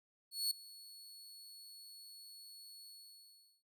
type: tone with ADSR envelope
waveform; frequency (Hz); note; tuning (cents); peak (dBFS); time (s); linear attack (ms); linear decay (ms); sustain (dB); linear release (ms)
sawtooth; 4395; C#8; -16; -29; 0.31-3.63; 200; 4; -21; 770
effects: none